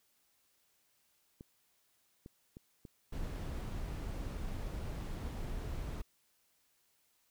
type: clicks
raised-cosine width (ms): 3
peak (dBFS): -36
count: 6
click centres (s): 1.409 / 2.261 / 2.569 / 2.852 / 3.239 / 3.361
type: noise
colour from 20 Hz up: brown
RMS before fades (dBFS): -40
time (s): 3.12-6.02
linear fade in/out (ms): 10
effects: white hiss -74 dBFS RMS until 7.3 s